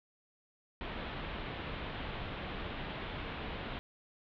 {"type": "low-pass noise", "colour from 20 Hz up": "pink", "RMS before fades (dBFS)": -41, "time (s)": [0.81, 3.79], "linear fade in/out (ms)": 0, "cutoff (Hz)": 3700, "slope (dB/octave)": 48, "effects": []}